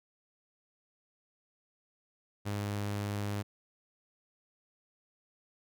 sawtooth tone, 102.4 Hz, G#2, 24 cents flat, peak -29 dBFS, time 2.45-3.43 s, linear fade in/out 20 ms, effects none

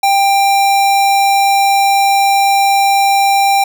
square tone, 791 Hz, G5, 15 cents sharp, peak -9 dBFS, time 0.03-3.64 s, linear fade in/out 5 ms, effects none

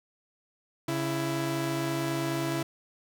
sawtooth tone pair together, 138.59 / 331.7 Hz, C#3 / E4, 0 / +11 cents, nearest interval octave + minor third, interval 1511 cents, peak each -28 / -26 dBFS, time 0.88-2.63 s, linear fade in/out 5 ms, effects none

